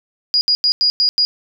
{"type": "tone bursts at uneven times", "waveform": "sine", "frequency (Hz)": 4883, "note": "D#8", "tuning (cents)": -33, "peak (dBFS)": -11, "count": 6, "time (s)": [[0.34, 0.41], [0.48, 0.55], [0.64, 0.72], [0.81, 0.9], [1, 1.09], [1.18, 1.25]], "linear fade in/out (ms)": 0, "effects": []}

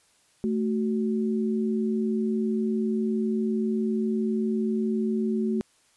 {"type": "tone pair together", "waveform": "sine", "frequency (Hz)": [220, 372.4], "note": ["A3", "F#4"], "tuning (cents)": [0, 11], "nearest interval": "major sixth", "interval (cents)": 911, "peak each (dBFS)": [-24, -29], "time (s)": [0.44, 5.61], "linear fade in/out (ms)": 0, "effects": ["white hiss -63 dBFS RMS until 5.96 s", "resampled to 24000 Hz"]}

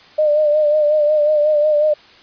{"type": "tone with vibrato", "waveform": "sine", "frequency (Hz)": 602, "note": "D5", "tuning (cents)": 43, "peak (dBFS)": -11, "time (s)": [0.18, 1.94], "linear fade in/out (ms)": 10, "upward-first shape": "sine", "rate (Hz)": 5.5, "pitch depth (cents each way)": 42, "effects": ["white hiss -45 dBFS RMS until 2.22 s", "resampled to 11025 Hz"]}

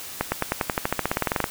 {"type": "accelerating click train", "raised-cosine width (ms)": 0.5, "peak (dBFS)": -6, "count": 19, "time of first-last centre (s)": [0.21, 1.441], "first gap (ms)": 110, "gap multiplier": 0.94, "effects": ["white hiss -37 dBFS RMS until 1.5 s"]}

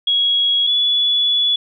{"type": "tone pair in turn", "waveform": "sine", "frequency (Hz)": [3322, 3419], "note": ["G#7", "G#7"], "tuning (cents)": [0, 50], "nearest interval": "unison", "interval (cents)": 50, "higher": "second", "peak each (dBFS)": -13, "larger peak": "neither", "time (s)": [[0.07, 0.67], [0.67, 1.56]], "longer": "second", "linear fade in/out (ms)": 5, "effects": []}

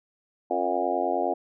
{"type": "harmonic tone with a mistuned harmonic", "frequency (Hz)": 89.9, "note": "F#2", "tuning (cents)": -49, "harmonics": [3, 4, 5, 6, 7, 8, 9], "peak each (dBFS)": [-34, -31, -33, -33, -30, -28, -31], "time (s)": [0.5, 1.34], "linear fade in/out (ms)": 10, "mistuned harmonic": 4, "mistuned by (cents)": -39, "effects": []}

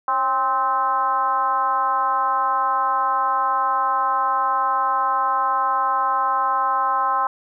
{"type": "tone with frequency modulation", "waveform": "sine", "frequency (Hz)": 1046.5, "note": "C6", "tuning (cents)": 0, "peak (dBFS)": -17, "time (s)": [0.08, 7.27], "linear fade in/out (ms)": 2, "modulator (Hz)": 249, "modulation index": 1.1, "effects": []}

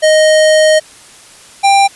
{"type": "tone pair in turn", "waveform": "square", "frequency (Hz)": [622.3, 792.5], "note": ["D#5", "G5"], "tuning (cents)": [0, 19], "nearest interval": "major third", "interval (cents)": 419, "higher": "second", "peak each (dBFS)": -6, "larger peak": "neither", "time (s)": [[0.02, 0.8], [1.63, 1.88]], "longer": "first", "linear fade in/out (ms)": 20, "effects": ["white hiss -38 dBFS RMS until 1.95 s", "resampled to 24000 Hz"]}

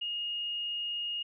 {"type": "tone", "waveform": "sine", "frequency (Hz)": 2856, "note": "F7", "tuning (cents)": 38, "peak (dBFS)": -32, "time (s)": [0.01, 1.23], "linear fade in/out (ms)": 10, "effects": []}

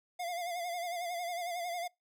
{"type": "tone with vibrato", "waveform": "square", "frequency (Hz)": 698.5, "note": "F5", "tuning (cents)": 0, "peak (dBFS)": -36, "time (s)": [0.19, 1.88], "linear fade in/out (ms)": 10, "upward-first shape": "sine", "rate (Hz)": 11, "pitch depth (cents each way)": 61, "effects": ["noise-tail reverb RT60 0.2 s tail -25 dB re dry"]}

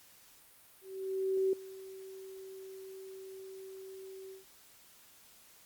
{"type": "tone with ADSR envelope", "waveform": "sine", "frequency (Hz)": 382.3, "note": "G4", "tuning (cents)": -43, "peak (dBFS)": -26, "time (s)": [0.81, 4.45], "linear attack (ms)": 720, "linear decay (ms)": 3, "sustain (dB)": -19, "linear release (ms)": 140, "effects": ["white hiss -60 dBFS RMS until 5.65 s", "Opus 48 kbps"]}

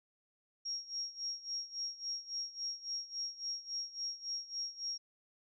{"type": "tone with tremolo", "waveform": "sine", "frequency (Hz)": 5588, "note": "F8", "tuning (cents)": 0, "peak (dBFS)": -35, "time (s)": [0.65, 4.98], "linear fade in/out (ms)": 10, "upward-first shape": "sine", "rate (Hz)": 3.6, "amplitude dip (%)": 85, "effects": []}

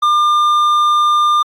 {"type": "tone with hard clipping", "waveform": "sine", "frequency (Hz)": 1200, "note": "D6", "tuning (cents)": 37, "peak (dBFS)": -11, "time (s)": [0.02, 1.43], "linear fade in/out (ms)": 10, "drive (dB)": 6, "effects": ["AAC 64 kbps"]}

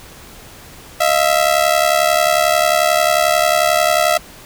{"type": "ring-modulated tone", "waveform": "sawtooth", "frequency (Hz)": 659.3, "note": "E5", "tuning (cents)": 0, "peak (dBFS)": -5, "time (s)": [1, 4.18], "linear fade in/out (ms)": 10, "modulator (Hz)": 35.6, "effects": ["pink hiss -39 dBFS RMS until 4.45 s"]}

